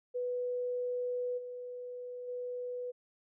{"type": "tone with level steps", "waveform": "sine", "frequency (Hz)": 493.9, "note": "B4", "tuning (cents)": 0, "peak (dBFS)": [-32, -40, -36], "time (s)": [0.14, 2.92], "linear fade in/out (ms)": 20, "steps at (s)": [1.37, 2.27], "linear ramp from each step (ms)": 20, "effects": []}